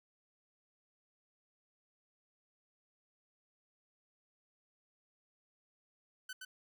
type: tone with echo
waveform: sawtooth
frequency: 1512 Hz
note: F#6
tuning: 37 cents sharp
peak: -39 dBFS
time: 6.29-6.33 s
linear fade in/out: 5 ms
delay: 120 ms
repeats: 1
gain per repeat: -3 dB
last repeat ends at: 6.45 s
effects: none